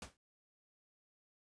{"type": "noise with exponential decay", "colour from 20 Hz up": "pink", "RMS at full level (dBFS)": -43, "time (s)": [0.02, 0.17], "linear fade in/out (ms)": 2, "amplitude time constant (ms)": 31, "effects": ["resampled to 22050 Hz"]}